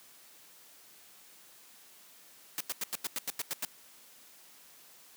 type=noise bursts; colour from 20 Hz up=white; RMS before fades=-34 dBFS; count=10; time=2.58-3.649 s; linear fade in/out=0 ms; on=25 ms; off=91 ms; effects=white hiss -57 dBFS RMS until 5.16 s + high-pass 150 Hz 12 dB/octave